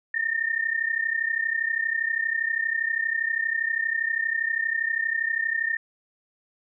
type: tone pair together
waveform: sine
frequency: 1800 / 1832.5 Hz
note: A6 / A#6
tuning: +39 / -30 cents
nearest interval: unison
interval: 31 cents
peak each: -26 dBFS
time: 0.14-5.77 s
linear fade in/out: 5 ms
effects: none